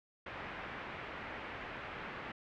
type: low-pass noise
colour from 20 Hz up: white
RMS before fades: -45 dBFS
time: 0.26-2.32 s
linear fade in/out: 5 ms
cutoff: 2300 Hz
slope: 24 dB/octave
effects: none